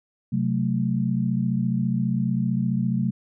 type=chord; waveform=sine; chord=F# diminished; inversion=second; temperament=equal; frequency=130.81 / 185 / 220 Hz; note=C3 / F#3 / A3; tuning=0 / 0 / 0 cents; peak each=-25 dBFS; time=0.32-3.11 s; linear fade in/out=10 ms; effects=none